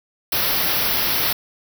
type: band-stop noise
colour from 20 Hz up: white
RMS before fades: -20 dBFS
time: 0.32-1.33 s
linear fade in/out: 5 ms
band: 5700 to 11000 Hz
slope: 96 dB/octave
effects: none